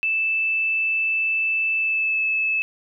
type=tone with pitch glide; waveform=sine; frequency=2637 to 2610 Hz; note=E7 to E7; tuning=0 to -18 cents; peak=-19 dBFS; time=0.03-2.62 s; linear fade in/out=0 ms; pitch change=-18 cents; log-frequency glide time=1.76-2.21 s; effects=none